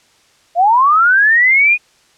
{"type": "linear sweep", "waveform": "sine", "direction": "up", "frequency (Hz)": [659.3, 2489], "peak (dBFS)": -7, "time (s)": [0.55, 1.78], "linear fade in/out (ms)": 50, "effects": ["white hiss -52 dBFS RMS until 2.17 s", "low-pass 7000 Hz 12 dB/octave"]}